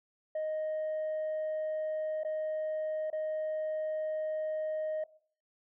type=tone with dropouts; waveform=sine; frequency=622.3 Hz; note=D#5; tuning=in tune; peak=-29 dBFS; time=0.35-5.04 s; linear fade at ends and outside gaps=5 ms; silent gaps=2.235-2.247 / 3.102-3.128 s; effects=noise-tail reverb RT60 0.5 s tail -20 dB re dry + tanh soft clip ceiling -30 dBFS